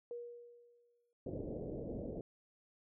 sine tone with exponential decay, 477.4 Hz, A#4, 41 cents sharp, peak -40 dBFS, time 0.11-1.13 s, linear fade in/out 1 ms, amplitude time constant 220 ms
white low-pass noise, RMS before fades -43 dBFS, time 1.26-2.21 s, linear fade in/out 2 ms, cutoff 570 Hz, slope 48 dB/octave
effects none

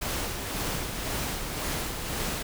pink noise with tremolo, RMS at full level -30 dBFS, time 0.01-2.43 s, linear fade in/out 10 ms, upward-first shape sine, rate 1.9 Hz, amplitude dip 40%, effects none

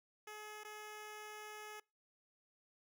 10% pulse tone with dropouts, 424.3 Hz, G#4, 37 cents sharp, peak -40 dBFS, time 0.27-1.8 s, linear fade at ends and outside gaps 5 ms, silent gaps 0.636-0.647 s, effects noise-tail reverb RT60 0.3 s tail -26 dB re dry

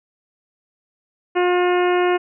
harmonic tone, 357.5 Hz, F4, 41 cents sharp, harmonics 1 / 2 / 3 / 4 / 5 / 6 / 7 / 8, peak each -16 / -22 / -26 / -28 / -30 / -32 / -33 / -34 dBFS, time 1.35-2.18 s, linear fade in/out 20 ms, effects none

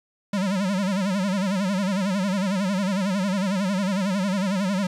square tone with vibrato, 193.3 Hz, G3, 24 cents flat, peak -22 dBFS, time 0.33-4.87 s, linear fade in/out 5 ms, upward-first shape sine, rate 11 Hz, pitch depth 120 cents each way, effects low-pass 8000 Hz 12 dB/octave + 9-bit

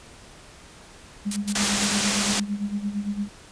sine tone with tremolo, 204.1 Hz, G#3, 30 cents flat, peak -22 dBFS, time 1.25-3.29 s, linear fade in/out 20 ms, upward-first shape sine, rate 8.8 Hz, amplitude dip 75%
blue noise bursts, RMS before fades -26 dBFS, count 4, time 1.31-1.856 s, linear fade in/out 5 ms, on 54 ms, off 110 ms
white low-pass noise, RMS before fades -25 dBFS, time 1.55-2.4 s, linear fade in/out 5 ms, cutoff 8600 Hz, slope 24 dB/octave
effects pink hiss -47 dBFS RMS until 3.51 s + resampled to 22050 Hz

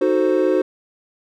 triangle chord, D# diminished seventh, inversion none, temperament equal, 311.1 / 370 / 440 / 523.3 Hz, D#4 / F#4 / A4 / C5, 0 / 0 / 0 / 0 cents, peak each -19 / -16 / -22 / -18 dBFS, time 0.01-0.62 s, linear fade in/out 5 ms, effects none

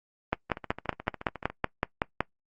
two click trains, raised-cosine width 0.5 ms, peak -22 / -9 dBFS, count 15 / 11, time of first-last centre 0.5-1.5 / 0.33-2.206 s, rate 14 / 5.33 Hz, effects noise-tail reverb RT60 0.1 s tail -22 dB re dry + Opus 32 kbps

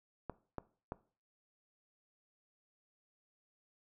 clicks, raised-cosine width 1 ms, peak -25 dBFS, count 3, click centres 0.297 / 0.583 / 0.921 s, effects noise-tail reverb RT60 0.4 s tail -19 dB re dry

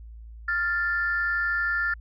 sine tone pair together, 1396.9 / 1764.7 Hz, F6 / A6, 0 / +5 cents, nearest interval major third, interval 405 cents, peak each -25 dBFS, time 0.48-1.94 s, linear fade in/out 5 ms, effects tanh soft clip ceiling -16 dBFS + added 56 Hz sine -40 dBFS peak until 2 s

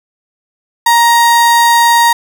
35% pulse tone, 938 Hz, A#5, 11 cents sharp, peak -4 dBFS, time 0.86-2.13 s, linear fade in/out 5 ms, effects none

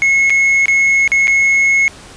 triangle tone with dropouts, 2178 Hz, C#7, 31 cents flat, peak -7 dBFS, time 0.02-1.88 s, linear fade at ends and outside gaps 0 ms, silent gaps 0.297-0.303 / 0.657-0.682 / 1.077-1.118 / 1.272-1.279 s, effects pink hiss -37 dBFS RMS until 2.16 s + resampled to 22050 Hz

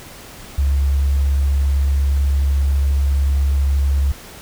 sine tone, 69.4 Hz, C#2, 3 cents sharp, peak -13 dBFS, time 0.58-4.12 s, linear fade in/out 5 ms, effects pink hiss -38 dBFS RMS until 4.41 s

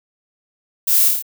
violet noise with echo, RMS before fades -17 dBFS, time 0.87-1.09 s, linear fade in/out 10 ms, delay 27 ms, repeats 5, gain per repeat -2 dB, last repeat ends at 1.225 s, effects none

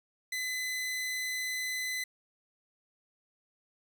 sawtooth tone, 2017 Hz, B6, 36 cents sharp, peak -29 dBFS, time 0.32-2.04 s, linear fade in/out 5 ms, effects none

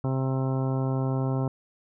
harmonic tone, 132.3 Hz, C3, 20 cents sharp, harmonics 1 / 2 / 3 / 4 / 5 / 6 / 7 / 8 / 10, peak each -25 / -31 / -35 / -37 / -39 / -41 / -42 / -43 / -45 dBFS, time 0.04-1.48 s, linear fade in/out 2 ms, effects none

